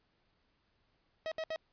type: tone bursts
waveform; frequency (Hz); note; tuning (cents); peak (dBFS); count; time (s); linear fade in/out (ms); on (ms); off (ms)
45% pulse; 638; D#5; +43; -35; 3; 1.26-1.56; 0; 56; 66
effects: pink hiss -75 dBFS RMS until 1.72 s + resampled to 11025 Hz